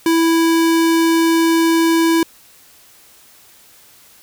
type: tone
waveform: square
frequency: 329.6 Hz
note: E4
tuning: in tune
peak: -12 dBFS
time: 0.06-2.23 s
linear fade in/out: 2 ms
effects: white hiss -47 dBFS RMS until 4.22 s